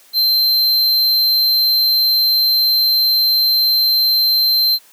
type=tone; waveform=square; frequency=4121 Hz; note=C8; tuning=27 cents flat; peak=-12 dBFS; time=0.13-4.79 s; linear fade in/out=50 ms; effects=white hiss -48 dBFS RMS until 4.92 s + high-pass 300 Hz 12 dB/octave